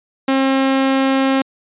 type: tone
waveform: sawtooth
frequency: 268 Hz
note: C4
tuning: 42 cents sharp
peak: -9 dBFS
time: 0.28-1.42 s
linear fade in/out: 5 ms
effects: resampled to 8000 Hz